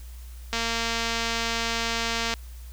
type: click train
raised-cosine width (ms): 0.2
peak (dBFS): -10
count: 417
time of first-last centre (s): 0.53-2.339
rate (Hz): 230
effects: added 60 Hz sine -38 dBFS peak until 2.72 s + white hiss -53 dBFS RMS until 2.72 s